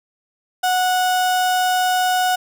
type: tone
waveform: 35% pulse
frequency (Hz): 735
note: F#5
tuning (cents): -12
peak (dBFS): -14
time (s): 0.63-2.36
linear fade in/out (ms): 10
effects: none